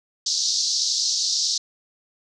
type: band-pass noise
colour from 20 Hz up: white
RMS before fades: -23 dBFS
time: 0.26-1.58 s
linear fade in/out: 5 ms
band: 4100 to 6100 Hz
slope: 48 dB/octave
effects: none